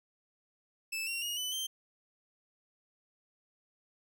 sawtooth tone with pitch steps, 2630 / 2748 / 2871 / 3000 / 3135 Hz, E7 / F7 / F7 / F#7 / G7, -5 / -29 / +47 / +23 / -1 cents, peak -31 dBFS, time 0.92-1.67 s, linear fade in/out 10 ms, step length 150 ms, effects none

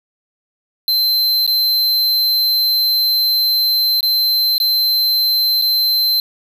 square tone with dropouts, 4100 Hz, C8, 36 cents flat, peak -13 dBFS, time 0.88-6.2 s, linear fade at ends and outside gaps 1 ms, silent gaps 1.465-1.476 / 4.007-4.029 / 4.581-4.601 / 5.615-5.621 s, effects 8-bit

